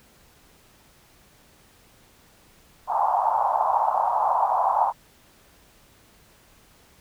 pink band-pass noise, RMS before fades -22 dBFS, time 2.87-4.93 s, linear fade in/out 50 ms, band 740 to 1000 Hz, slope 48 dB/octave, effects pink hiss -56 dBFS RMS until 7 s

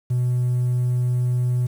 triangle tone, 123.9 Hz, B2, 6 cents sharp, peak -15 dBFS, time 0.1-1.67 s, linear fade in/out 10 ms, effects tanh soft clip ceiling -13 dBFS + 8-bit

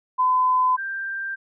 sine tone pair in turn, 1015 / 1580.5 Hz, B5 / G6, +47 / +14 cents, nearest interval minor sixth, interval 767 cents, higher second, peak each -16 / -26 dBFS, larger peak first, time 0.18-0.77 / 0.77-1.36 s, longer neither, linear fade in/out 20 ms, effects none

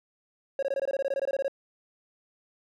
triangle tone bursts, 548 Hz, C#5, 20 cents flat, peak -23 dBFS, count 16, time 0.59-1.481 s, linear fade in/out 2 ms, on 36 ms, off 21 ms, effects none

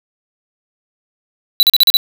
square tone bursts, 3951 Hz, B7, in tune, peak -6 dBFS, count 6, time 1.6-1.969 s, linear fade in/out 0 ms, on 29 ms, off 39 ms, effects none

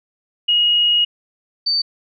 sine tone pair in turn, 2884 / 4578 Hz, F#7 / D8, -45 / -45 cents, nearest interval minor sixth, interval 800 cents, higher second, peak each -12 / -15 dBFS, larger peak first, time 0.48-1.05 / 1.66-1.82 s, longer first, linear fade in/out 10 ms, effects none

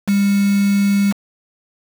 sine tone with quantisation, 200.3 Hz, G3, 38 cents sharp, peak -12 dBFS, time 0.07-1.13 s, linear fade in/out 20 ms, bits 4, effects none

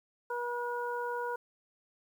harmonic tone, 482.3 Hz, B4, 41 cents flat, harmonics 1 / 2 / 3, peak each -36 / -36 / -40 dBFS, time 0.3-1.36 s, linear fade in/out 5 ms, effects 10-bit

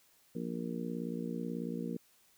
harmonic tone, 58.27 Hz, A#1, in tune, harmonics 3 / 4 / 5 / 6 / 7 / 8, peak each -40 / -39 / -44 / -46 / -52 / -44 dBFS, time 0.35-1.97 s, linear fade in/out 5 ms, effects white hiss -67 dBFS RMS until 2.37 s

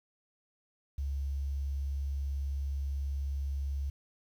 sine tone with quantisation, 69.3 Hz, C#2, in tune, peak -31 dBFS, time 0.98-3.9 s, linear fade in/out 5 ms, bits 10, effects none

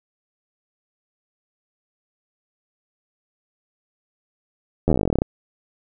slowing click train, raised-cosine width 2 ms, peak -5 dBFS, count 18, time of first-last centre 4.88-5.219 s, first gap 11 ms, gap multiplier 1.07, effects none

